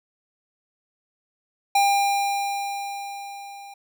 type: tone with level ramp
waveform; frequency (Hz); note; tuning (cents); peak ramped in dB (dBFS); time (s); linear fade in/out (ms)
square; 800; G5; +35; -16 to -40; 1.75-3.74; 5
effects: none